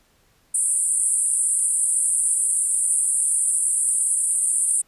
white band-pass noise, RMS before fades -21 dBFS, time 0.54-4.82 s, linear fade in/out 10 ms, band 8500 to 9800 Hz, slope 96 dB/octave, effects pink hiss -61 dBFS RMS until 4.87 s + resampled to 32000 Hz

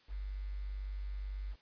sine tone with quantisation, 49 Hz, G1, in tune, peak -37 dBFS, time 0.08-1.56 s, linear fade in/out 50 ms, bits 10, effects white hiss -66 dBFS RMS until 1.61 s + resampled to 11025 Hz

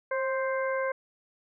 harmonic tone with a mistuned harmonic, 523.3 Hz, C5, in tune, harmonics 1 / 2 / 3 / 4, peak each -28 / -34 / -35 / -39 dBFS, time 0.11-0.92 s, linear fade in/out 5 ms, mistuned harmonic 1, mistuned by +29 cents, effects none

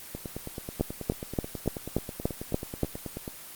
two click trains, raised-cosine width 2 ms, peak -21 / -11 dBFS, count 30 / 8, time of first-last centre 0.15-3.278 / 0.81-2.833 s, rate 9.27 / 3.46 Hz, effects white hiss -44 dBFS RMS until 3.55 s + Opus 24 kbps

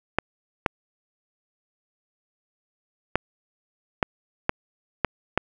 clicks, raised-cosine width 0.5 ms, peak -4 dBFS, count 7, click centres 0.186 / 0.662 / 3.156 / 4.028 / 4.494 / 5.047 / 5.376 s, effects none

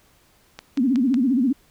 click train, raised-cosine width 0.2 ms, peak -17 dBFS, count 4, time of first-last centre 0.59-1.142 s, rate 5.43 Hz
sine tone with vibrato, 255.5 Hz, C4, 41 cents flat, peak -16 dBFS, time 0.77-1.53 s, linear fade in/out 10 ms, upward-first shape sine, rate 15 Hz, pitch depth 180 cents each way
effects pink hiss -58 dBFS RMS until 1.7 s

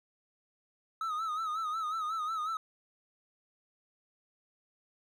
triangle tone with vibrato, 1277 Hz, D#6, 45 cents sharp, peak -30 dBFS, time 1.01-2.57 s, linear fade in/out 2 ms, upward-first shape sine, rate 5.5 Hz, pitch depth 80 cents each way, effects none

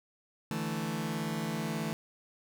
sawtooth chord, D suspended second, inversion none, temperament just, 146.83 / 165.19 / 220.2 Hz, D3 / E3 / A3, 0 / +4 / +2 cents, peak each -36 / -32 / -31 dBFS, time 0.51-1.93 s, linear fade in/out 0 ms, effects none

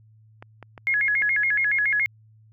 clicks, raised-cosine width 0.5 ms, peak -25 dBFS, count 4, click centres 0.425 / 0.627 / 0.778 / 1.218 s
sine tone with vibrato, 1900 Hz, A#6, 33 cents sharp, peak -19 dBFS, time 0.87-2.06 s, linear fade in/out 0 ms, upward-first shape square, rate 7.1 Hz, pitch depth 210 cents each way
effects added 109 Hz sine -51 dBFS peak until 2.52 s

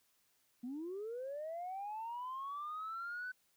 sine linear sweep, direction up, 233.1 to 1517 Hz, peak -39 dBFS, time 0.63-3.32 s, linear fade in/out 10 ms, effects tanh soft clip ceiling -37 dBFS + white hiss -75 dBFS RMS until 3.56 s

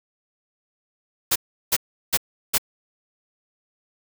white noise bursts, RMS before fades -19 dBFS, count 4, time 1.31-2.582 s, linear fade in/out 10 ms, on 48 ms, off 360 ms, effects none

